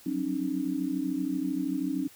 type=tone cluster; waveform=sine; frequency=181.8 / 189.6 / 270.9 / 303.9 Hz; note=F#3 / F#3 / C#4 / D#4; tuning=-30 / +43 / -40 / -41 cents; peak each=-39 / -39 / -30 / -31 dBFS; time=0.06-2.08 s; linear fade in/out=5 ms; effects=white hiss -54 dBFS RMS until 2.15 s